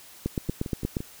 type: two click trains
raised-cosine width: 3 ms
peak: -20 / -13 dBFS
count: 4 / 7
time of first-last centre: 0.49-1.005 / 0.26-0.968 s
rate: 5.83 / 8.47 Hz
effects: white hiss -49 dBFS RMS until 1.2 s